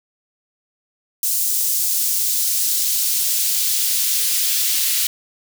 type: noise with high-pass filter sweep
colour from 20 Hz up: white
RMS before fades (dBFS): -19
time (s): 1.23-5.07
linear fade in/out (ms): 2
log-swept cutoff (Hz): 6700 to 2900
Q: 0.86
effects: none